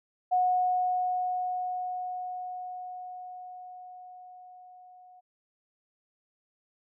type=tone with level ramp; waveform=sine; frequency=730 Hz; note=F#5; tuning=24 cents flat; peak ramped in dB=-21 to -51 dBFS; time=0.31-5.21 s; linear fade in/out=20 ms; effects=none